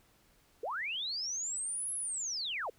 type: linear two-way sweep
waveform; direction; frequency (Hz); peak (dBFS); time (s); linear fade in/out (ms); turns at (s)
sine; up then down; 390.2 to 10990 to 390.2; -34; 0.63-2.7; 5; 1.94
effects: pink hiss -67 dBFS RMS until 2.78 s